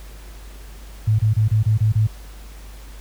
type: tone bursts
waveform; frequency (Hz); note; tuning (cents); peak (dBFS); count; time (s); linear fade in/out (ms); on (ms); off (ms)
sine; 108.3; A2; -27; -13; 7; 1.07-2.072; 10; 120; 27
effects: added 50 Hz sine -36 dBFS peak until 3 s + pink hiss -46 dBFS RMS until 3 s